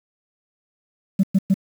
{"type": "tone bursts", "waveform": "sine", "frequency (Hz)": 192.1, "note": "G3", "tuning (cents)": -35, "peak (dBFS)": -10, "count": 3, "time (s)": [1.19, 1.542], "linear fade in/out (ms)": 10, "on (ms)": 44, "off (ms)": 110, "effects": ["tanh soft clip ceiling -10 dBFS", "7-bit"]}